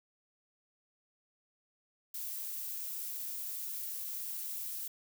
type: noise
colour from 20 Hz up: violet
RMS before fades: -40 dBFS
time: 2.14-4.88 s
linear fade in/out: 5 ms
effects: none